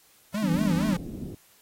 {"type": "tone with vibrato", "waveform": "square", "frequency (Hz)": 190.7, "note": "G3", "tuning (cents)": -47, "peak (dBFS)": -27, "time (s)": [0.34, 0.97], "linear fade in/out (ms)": 5, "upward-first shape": "sine", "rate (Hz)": 4.3, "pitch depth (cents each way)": 240}
{"type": "chord", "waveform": "sine", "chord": "E minor seventh", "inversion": "none", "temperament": "equal", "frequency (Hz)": [164.81, 196, 246.9, 293.7], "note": ["E3", "G3", "B3", "D4"], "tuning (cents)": [0, 0, 0, 0], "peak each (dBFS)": -30, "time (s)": [0.42, 0.94], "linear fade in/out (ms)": 10}
{"type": "low-pass noise", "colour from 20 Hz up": "white", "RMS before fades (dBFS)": -37, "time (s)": [0.49, 1.35], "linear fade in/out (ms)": 5, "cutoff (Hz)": 330, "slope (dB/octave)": 24}
{"effects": ["white hiss -59 dBFS RMS until 1.61 s", "AAC 48 kbps"]}